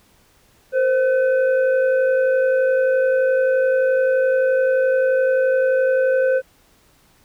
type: tone with frequency modulation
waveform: sine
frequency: 523.3 Hz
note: C5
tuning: in tune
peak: -14 dBFS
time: 0.72-6.42 s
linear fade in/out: 50 ms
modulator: 995 Hz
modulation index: 0.53
effects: pink hiss -56 dBFS RMS until 7.24 s